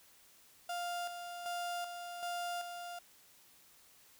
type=tone with tremolo; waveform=35% pulse; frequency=700 Hz; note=F5; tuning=4 cents sharp; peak=-35 dBFS; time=0.69-2.99 s; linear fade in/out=5 ms; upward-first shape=square; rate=1.3 Hz; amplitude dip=50%; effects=white hiss -63 dBFS RMS until 4.19 s